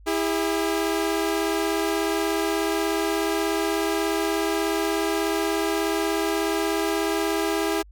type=tone pair together; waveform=sawtooth; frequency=328 / 404.6 Hz; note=E4 / G#4; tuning=-9 / -45 cents; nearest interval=major third; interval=364 cents; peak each=-21 dBFS; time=0.06-7.83 s; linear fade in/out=20 ms; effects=added 50 Hz sine -45 dBFS peak until 7.91 s

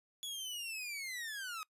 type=linear sweep; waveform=sawtooth; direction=down; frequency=3408 to 1244.5 Hz; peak=-37 dBFS; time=0.23-1.63 s; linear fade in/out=0 ms; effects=noise-tail reverb RT60 0.1 s tail -23 dB re dry + resampled to 32000 Hz

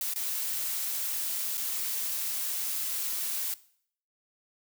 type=noise with dropouts; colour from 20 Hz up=blue; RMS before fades=-32 dBFS; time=0.01-3.54 s; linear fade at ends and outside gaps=2 ms; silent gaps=0.138-0.159 / 1.573-1.577 s; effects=noise-tail reverb RT60 0.6 s tail -19 dB re dry

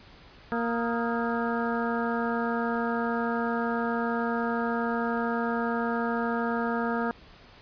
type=harmonic tone with a mistuned harmonic; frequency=233.1 Hz; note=A#3; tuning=in tune; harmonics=1 / 2 / 3 / 4 / 5 / 6 / 7; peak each=-29 / -32 / -34 / -35 / -36 / -37 / -37 dBFS; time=0.52-7.11 s; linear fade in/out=0 ms; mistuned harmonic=5; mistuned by=+120 cents; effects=pink hiss -52 dBFS RMS until 7.61 s + resampled to 11025 Hz

